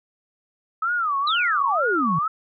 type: tone with vibrato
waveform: sine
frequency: 1263 Hz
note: D#6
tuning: 26 cents sharp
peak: -20 dBFS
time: 0.82-2.28 s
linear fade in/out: 5 ms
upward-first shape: sine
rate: 2.1 Hz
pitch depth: 240 cents each way
type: exponential sweep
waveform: sine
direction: down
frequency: 4097 to 146.83 Hz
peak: -22 dBFS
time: 1.27-2.19 s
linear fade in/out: 5 ms
effects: none